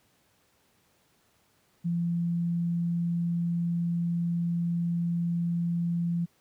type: tone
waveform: sine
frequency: 170.9 Hz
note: F3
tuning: 37 cents flat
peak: -25 dBFS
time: 1.84-6.26 s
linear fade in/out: 20 ms
effects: pink hiss -67 dBFS RMS until 6.4 s + high-pass 80 Hz 12 dB/octave